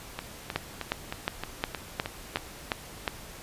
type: two click trains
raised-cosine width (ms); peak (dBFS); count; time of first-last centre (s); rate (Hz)
0.3; -10 / -16; 8 / 8; 0.56-3.078 / 0.19-2.371; 2.78 / 3.21
effects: pink hiss -45 dBFS RMS until 3.42 s + resampled to 32000 Hz